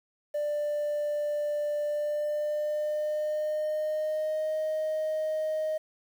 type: tone with pitch glide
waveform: triangle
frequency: 591 to 623.3 Hz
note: D5 to D#5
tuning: +11 to +3 cents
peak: -24 dBFS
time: 0.34-5.78 s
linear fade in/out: 10 ms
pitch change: +92 cents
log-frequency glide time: 1.84-4.56 s
effects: tanh soft clip ceiling -23 dBFS + 9-bit